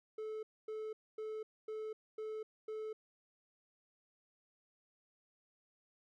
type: tone bursts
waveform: triangle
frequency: 434.2 Hz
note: A4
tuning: 23 cents flat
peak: -38 dBFS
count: 6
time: 0.18-2.93 s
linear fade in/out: 5 ms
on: 250 ms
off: 250 ms
effects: none